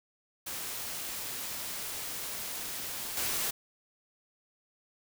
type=noise with level steps; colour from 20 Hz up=white; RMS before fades=-38 / -32 dBFS; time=0.46-3.51 s; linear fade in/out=10 ms; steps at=3.17 s; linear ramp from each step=2 ms; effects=none